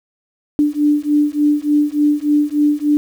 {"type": "beating tone pair", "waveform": "sine", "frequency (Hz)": [293.7, 297.1], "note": ["D4", "D4"], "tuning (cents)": [0, 20], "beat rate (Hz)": 3.4, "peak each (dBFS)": -15, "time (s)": [0.59, 2.97], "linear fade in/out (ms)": 0, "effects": ["7-bit"]}